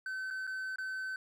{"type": "tone with dropouts", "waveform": "triangle", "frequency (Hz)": 1529, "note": "G6", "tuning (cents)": -44, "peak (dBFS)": -34, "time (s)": [0.06, 1.16], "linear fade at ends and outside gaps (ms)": 2, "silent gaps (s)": [[0.304, 0.308], [0.469, 0.474], [0.759, 0.784]], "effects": []}